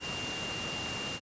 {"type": "tone in noise", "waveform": "sine", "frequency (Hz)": 2794, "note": "F7", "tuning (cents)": 0, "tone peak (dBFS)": -37, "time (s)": [0, 1.2], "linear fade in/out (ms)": 50, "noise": "pink", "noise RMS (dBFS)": -37, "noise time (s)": [0, 1.2], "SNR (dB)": -3, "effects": ["high-pass 100 Hz 12 dB/octave", "resampled to 16000 Hz"]}